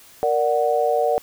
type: chord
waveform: sine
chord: Bb augmented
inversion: none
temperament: equal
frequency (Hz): 466.2 / 587.3 / 740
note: Bb4 / D5 / F#5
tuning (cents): 0 / 0 / 0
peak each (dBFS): -21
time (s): 0.23-1.18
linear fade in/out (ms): 0
effects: white hiss -48 dBFS RMS until 1.22 s